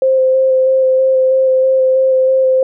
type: tone with vibrato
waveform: sine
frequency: 523.3 Hz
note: C5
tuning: in tune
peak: -8 dBFS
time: 0.02-2.63 s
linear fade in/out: 2 ms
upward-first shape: square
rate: 3.1 Hz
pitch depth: 10 cents each way
effects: none